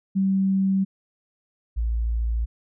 sine tone pair in turn, 192.8 / 56.92 Hz, G3 / A#1, -28 / -41 cents, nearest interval octave + major sixth, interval 2113 cents, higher first, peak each -18 / -21 dBFS, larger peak first, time 0.15-0.85 / 1.76-2.46 s, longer neither, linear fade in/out 20 ms, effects none

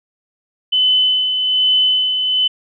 sine tone with tremolo, 3023 Hz, F#7, 36 cents sharp, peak -10 dBFS, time 0.72-2.48 s, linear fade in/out 10 ms, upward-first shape sine, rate 1.2 Hz, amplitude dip 45%, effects none

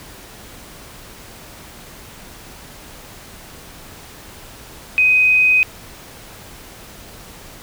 sine tone, 2509 Hz, D#7, 14 cents sharp, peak -10 dBFS, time 4.98-5.63 s, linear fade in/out 0 ms, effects pink hiss -39 dBFS RMS until 7.62 s

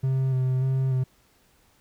triangle tone with vibrato, 130.8 Hz, C3, in tune, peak -19 dBFS, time 0.03-1.04 s, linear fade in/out 10 ms, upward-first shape square, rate 1.7 Hz, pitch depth 21 cents each way, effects pink hiss -62 dBFS RMS until 1.8 s

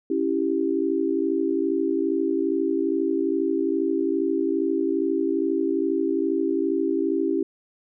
sine chord, C# diminished, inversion none, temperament equal, 277.2 / 329.6 / 392 Hz, C#4 / E4 / G4, 0 / 0 / 0 cents, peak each -26 / -24 / -25 dBFS, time 0.1-7.43 s, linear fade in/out 5 ms, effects none

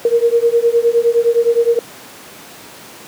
sine beating tone pair, 463.6 / 473.3 Hz, A#4 / A#4, -10 / +26 cents, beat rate 9.7 Hz, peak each -13 dBFS, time 0.05-1.79 s, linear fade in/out 2 ms, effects pink hiss -36 dBFS RMS until 3.07 s + high-pass 200 Hz 12 dB/octave

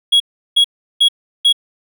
triangle tone bursts, 3322 Hz, G#7, in tune, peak -6 dBFS, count 4, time 0.12-1.528 s, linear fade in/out 10 ms, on 82 ms, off 360 ms, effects none

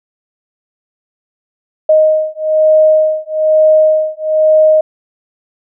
sine beating tone pair, 622.3 / 623.4 Hz, D#5 / D#5, 0 / +3 cents, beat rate 1.1 Hz, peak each -10 dBFS, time 1.89-4.81 s, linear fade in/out 5 ms, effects none

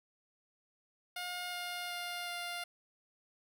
10% pulse tone with pitch steps, 714 / 709.5 / 705 / 700.5 Hz, F5 / F5 / F5 / F5, +38 / +27 / +16 / +5 cents, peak -30 dBFS, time 1.16-2.64 s, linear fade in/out 5 ms, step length 370 ms, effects none

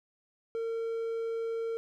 triangle tone, 456 Hz, A#4, 38 cents flat, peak -29 dBFS, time 0.55-1.77 s, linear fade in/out 0 ms, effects none

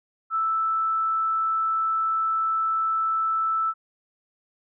sine tone, 1318.5 Hz, E6, in tune, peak -21 dBFS, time 0.3-3.74 s, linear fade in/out 50 ms, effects none

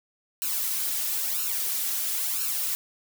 blue noise with flanger, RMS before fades -28 dBFS, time 0.42-2.75 s, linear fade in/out 0 ms, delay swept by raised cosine 0.72 to 3.62 ms, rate 1 Hz, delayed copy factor +0.9, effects none

